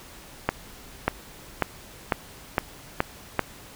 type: accelerating click train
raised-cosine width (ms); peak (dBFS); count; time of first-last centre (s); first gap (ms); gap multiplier
0.5; -5; 7; 0.49-3.393; 590; 0.92
effects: pink hiss -46 dBFS RMS until 3.75 s